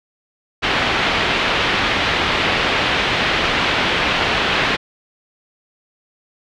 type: low-pass noise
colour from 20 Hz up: white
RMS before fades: -18 dBFS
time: 0.62-4.77 s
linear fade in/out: 20 ms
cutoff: 3300 Hz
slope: 24 dB/octave
effects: none